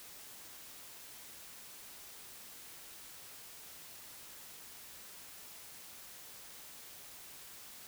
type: silence
effects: white hiss -52 dBFS RMS until 7.87 s

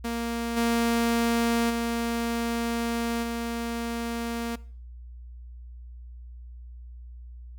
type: tone with level steps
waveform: sawtooth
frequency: 233.1 Hz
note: A#3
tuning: in tune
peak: -24 / -18 / -22 / -25 dBFS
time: 0.04-4.56 s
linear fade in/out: 10 ms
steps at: 0.56 / 1.69 / 3.22 s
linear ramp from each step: 20 ms
effects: noise-tail reverb RT60 0.5 s tail -21 dB re dry + added 60 Hz sine -40 dBFS peak until 7.58 s

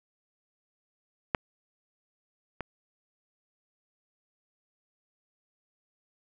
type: clicks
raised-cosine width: 0.5 ms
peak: -9 / -19 dBFS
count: 2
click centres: 1.348 / 2.607 s
effects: none

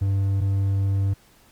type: tone pair in turn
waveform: triangle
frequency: 98 / 98 Hz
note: G2 / G2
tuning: 0 / 0 cents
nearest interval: unison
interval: 0 cents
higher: neither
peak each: -17 dBFS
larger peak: neither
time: 0.01-0.41 / 0.41-1.14 s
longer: second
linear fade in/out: 10 ms
effects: pink hiss -56 dBFS RMS until 1.51 s + Opus 48 kbps

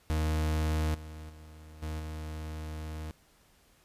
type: tone with level steps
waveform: 40% pulse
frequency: 77.78 Hz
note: D#2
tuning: in tune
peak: -26 / -41 / -47 / -33 / -36 dBFS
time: 0.1-3.11 s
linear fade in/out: 0 ms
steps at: 0.94 / 1.29 / 1.82 / 1.99 s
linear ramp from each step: 10 ms
effects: pink hiss -64 dBFS RMS until 3.84 s + resampled to 32000 Hz

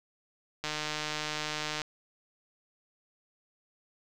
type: click train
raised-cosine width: 0.2 ms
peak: -16 dBFS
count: 180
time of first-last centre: 0.64-1.818 s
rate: 152 Hz
effects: none

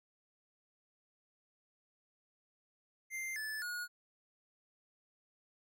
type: tone with pitch steps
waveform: square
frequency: 2093 / 1739.8 / 1446.2 Hz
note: C7 / A6 / F#6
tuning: 0 / -20 / -40 cents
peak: -39 dBFS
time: 3.1-3.88 s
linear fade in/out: 50 ms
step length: 260 ms
effects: none

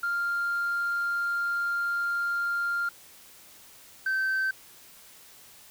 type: tone pair in turn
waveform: sine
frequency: 1396.9 / 1547 Hz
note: F6 / G6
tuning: 0 / -23 cents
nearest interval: major second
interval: 177 cents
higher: second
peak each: -24 / -22 dBFS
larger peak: second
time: 0.03-2.89 / 4.06-4.51 s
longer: first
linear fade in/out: 5 ms
effects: tanh soft clip ceiling -23 dBFS + white hiss -52 dBFS RMS until 5.7 s

